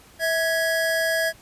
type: tone pair together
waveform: square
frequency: 651 / 1665.2 Hz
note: E5 / G#6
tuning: -22 / +4 cents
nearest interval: octave + major third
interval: 1626 cents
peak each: -24 dBFS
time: 0.19-1.33 s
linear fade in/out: 50 ms
effects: pink hiss -51 dBFS RMS until 1.41 s + resampled to 32000 Hz